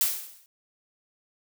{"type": "noise with exponential decay", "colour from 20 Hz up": "blue", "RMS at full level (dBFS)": -21, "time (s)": [0.01, 0.46], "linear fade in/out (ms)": 1, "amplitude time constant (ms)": 97, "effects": []}